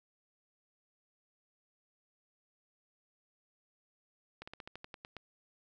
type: slowing click train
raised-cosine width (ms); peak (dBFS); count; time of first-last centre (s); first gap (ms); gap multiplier
0.3; -29; 10; 4.42-5.167; 55; 1.1
effects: none